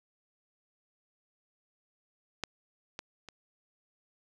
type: clicks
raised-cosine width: 0.2 ms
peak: -15 / -21 / -28 dBFS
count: 3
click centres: 2.437 / 2.991 / 3.287 s
effects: none